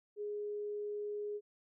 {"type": "tone", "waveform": "sine", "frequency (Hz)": 415.3, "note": "G#4", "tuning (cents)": 0, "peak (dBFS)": -37, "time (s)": [0.16, 1.41], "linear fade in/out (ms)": 50, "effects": []}